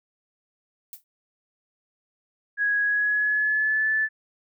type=noise with exponential decay; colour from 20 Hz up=violet; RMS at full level=-35 dBFS; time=0.93-1.04 s; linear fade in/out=1 ms; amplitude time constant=22 ms
type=tone with pitch glide; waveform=sine; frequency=1661.2 to 1745.8 Hz; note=G#6 to A6; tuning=0 to -14 cents; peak=-20 dBFS; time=2.57-4.09 s; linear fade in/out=50 ms; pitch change=+86 cents; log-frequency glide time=2.82-3.89 s
effects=none